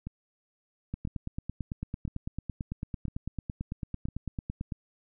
two click trains, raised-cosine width 5 ms, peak -21 / -24 dBFS, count 35 / 5, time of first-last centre 0.94-4.722 / 0.07-4.086 s, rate 8.99 / 0.996 Hz, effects none

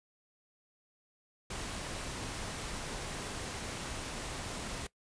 pink noise, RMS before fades -40 dBFS, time 1.5-4.87 s, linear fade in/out 5 ms, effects noise-tail reverb RT60 0.1 s tail -20 dB re dry + resampled to 22050 Hz

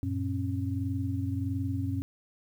sine tone cluster, 94.4 / 115.9 / 271.7 Hz, F#2 / A#2 / C#4, +35 / -10 / -35 cents, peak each -31 / -35 / -33 dBFS, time 0.03-2.02 s, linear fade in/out 0 ms, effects 10-bit

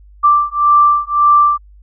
sine beating tone pair, 1174.7 / 1176.5 Hz, D6 / D6, 0 / +3 cents, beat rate 1.8 Hz, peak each -11 dBFS, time 0.23-1.58 s, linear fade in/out 20 ms, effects added 50 Hz sine -39 dBFS peak until 1.82 s

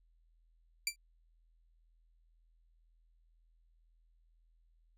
15% pulse tone with exponential decay, 2349 Hz, D7, in tune, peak -21 dBFS, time 0.87-0.96 s, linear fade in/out 2 ms, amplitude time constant 18 ms, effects added 41 Hz sine -66 dBFS peak until 4.97 s

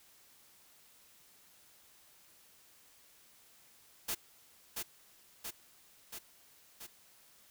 white noise with echo, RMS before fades -36 dBFS, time 4.08-4.15 s, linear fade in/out 10 ms, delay 680 ms, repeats 4, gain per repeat -3 dB, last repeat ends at 6.87 s, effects white hiss -63 dBFS RMS until 7.5 s

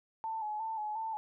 sine tone with vibrato, 869 Hz, A5, 22 cents flat, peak -34 dBFS, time 0.24-1.17 s, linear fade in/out 0 ms, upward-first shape square, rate 2.8 Hz, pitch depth 42 cents each way, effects none

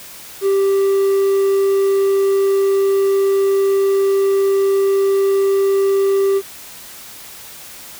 triangle tone, 392 Hz, G4, in tune, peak -10 dBFS, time 0.41-6.42 s, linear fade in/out 50 ms, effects white hiss -36 dBFS RMS until 7.99 s

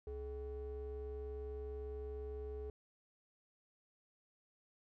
triangle ring-modulated tone, 177.1 Hz, F3, 24 cents sharp, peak -37 dBFS, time 0.07-2.7 s, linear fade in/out 2 ms, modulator 246 Hz, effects none

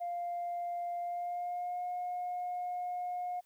sine tone with pitch glide, 698.5 to 717.3 Hz, F5 to F5, 0 to +46 cents, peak -33 dBFS, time 0-3.41 s, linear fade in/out 20 ms, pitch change +46 cents, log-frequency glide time 1-1.85 s, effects tanh soft clip ceiling -31 dBFS + white hiss -72 dBFS RMS until 3.45 s

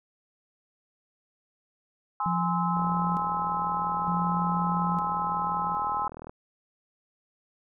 sine chord, Ab augmented, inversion none, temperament just, 830.6 / 1038.3 / 1297.8 Hz, Ab5 / C6 / E6, 0 / -14 / -27 cents, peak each -30 / -30 / -31 dBFS, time 2.2-6.08 s, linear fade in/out 2 ms
sine tone with tremolo, 174.61 Hz, F3, in tune, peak -27 dBFS, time 2.26-5.75 s, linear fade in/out 0 ms, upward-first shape square, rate 0.55 Hz, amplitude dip 70%
click train, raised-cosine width 1 ms, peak -26 dBFS, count 142, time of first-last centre 2.77-6.295 s, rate 40 Hz
effects none

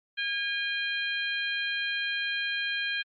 harmonic tone with a mistuned harmonic, 814 Hz, G#5, 35 cents flat, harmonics 2 / 3 / 4 / 5, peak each -31 / -34 / -34 / -39 dBFS, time 0.17-3.03 s, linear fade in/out 20 ms, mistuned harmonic 4, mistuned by -33 cents, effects Opus 48 kbps

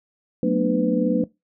sine tone cluster, 185.8 / 223 / 244.9 / 299.9 / 501 Hz, F#3 / A3 / B3 / D4 / B4, +7 / +23 / -14 / +36 / +25 cents, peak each -24 dBFS, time 0.43-1.24 s, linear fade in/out 2 ms, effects noise-tail reverb RT60 0.2 s tail -21 dB re dry

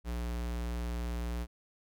square tone, 59.2 Hz, A#1, 27 cents sharp, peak -34 dBFS, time 0.04-1.47 s, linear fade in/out 50 ms, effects none

